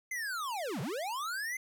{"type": "linear two-way sweep", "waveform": "square", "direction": "down then up", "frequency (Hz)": [2093, 116.54, 2093], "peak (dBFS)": -35, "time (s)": [0.11, 1.57], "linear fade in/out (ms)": 5, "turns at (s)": 0.81, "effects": []}